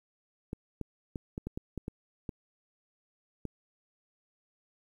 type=clicks; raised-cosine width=3 ms; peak=-23 dBFS; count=10; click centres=0.531 / 0.813 / 1.158 / 1.379 / 1.47 / 1.575 / 1.777 / 1.881 / 2.292 / 3.453 s; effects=10-bit